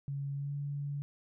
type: tone with pitch glide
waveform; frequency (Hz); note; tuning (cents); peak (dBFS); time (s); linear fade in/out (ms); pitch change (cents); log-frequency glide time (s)
sine; 140 to 142.94; C#3 to D3; +18 to -47; -34; 0.08-1.02; 0; +35; 0.34-0.53
effects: none